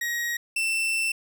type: tone pair in turn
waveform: 40% pulse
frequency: 1893 / 2677 Hz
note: A#6 / E7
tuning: +26 / +26 cents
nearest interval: tritone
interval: 600 cents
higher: second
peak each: -25 / -22 dBFS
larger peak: second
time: 0.01-0.37 / 0.56-1.12 s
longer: second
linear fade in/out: 5 ms
effects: none

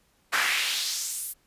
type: noise with high-pass filter sweep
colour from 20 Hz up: brown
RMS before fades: -28 dBFS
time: 0.32-1.34 s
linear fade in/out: 20 ms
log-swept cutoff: 1400 to 12000 Hz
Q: 1.9
effects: pink hiss -66 dBFS RMS until 1.46 s + resampled to 32000 Hz

